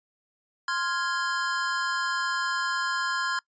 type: chord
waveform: square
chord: F minor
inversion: second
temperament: equal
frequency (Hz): 1046.5 / 1396.9 / 1661.2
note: C6 / F6 / Ab6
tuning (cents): 0 / 0 / 0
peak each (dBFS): -31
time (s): 0.68-3.39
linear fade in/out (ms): 2
effects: noise-tail reverb RT60 0.1 s tail -24 dB re dry + resampled to 16000 Hz